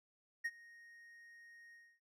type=tone with ADSR envelope; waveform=triangle; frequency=1865 Hz; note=A#6; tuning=in tune; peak=-32 dBFS; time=0.44-2 s; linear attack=15 ms; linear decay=45 ms; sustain=-23 dB; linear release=270 ms; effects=none